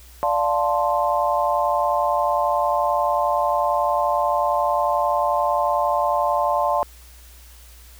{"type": "chord", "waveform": "sine", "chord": "D minor seventh", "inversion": "none", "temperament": "equal", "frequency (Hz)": [587.3, 698.5, 880, 1046.5], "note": ["D5", "F5", "A5", "C6"], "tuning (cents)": [0, 0, 0, 0], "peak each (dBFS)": -23, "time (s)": [0.23, 6.83], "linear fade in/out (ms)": 0, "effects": ["added 60 Hz sine -44 dBFS peak until 7.99 s", "white hiss -49 dBFS RMS until 7.99 s"]}